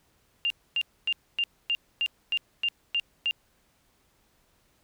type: tone bursts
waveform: sine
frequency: 2794 Hz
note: F7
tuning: in tune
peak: -23 dBFS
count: 10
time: 0.45-3.31 s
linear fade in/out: 0 ms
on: 52 ms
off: 260 ms
effects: pink hiss -67 dBFS RMS until 4.83 s